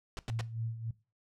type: noise bursts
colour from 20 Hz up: pink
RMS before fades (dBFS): -39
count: 3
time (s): 0.17-0.41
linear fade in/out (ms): 0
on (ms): 20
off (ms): 90
type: tone with tremolo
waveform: sine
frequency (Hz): 113.7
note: A#2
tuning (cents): -43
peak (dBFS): -32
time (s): 0.28-0.91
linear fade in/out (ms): 5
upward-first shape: sine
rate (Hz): 3.5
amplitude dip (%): 70
effects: noise-tail reverb RT60 0.3 s tail -19 dB re dry + low-pass 6000 Hz 12 dB/octave